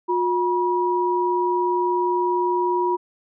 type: tone pair together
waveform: sine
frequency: 358.3 / 965 Hz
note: F4 / B5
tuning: +44 / -40 cents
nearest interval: octave + perfect fourth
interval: 1716 cents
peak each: -21 dBFS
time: 0.08-2.97 s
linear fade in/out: 20 ms
effects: none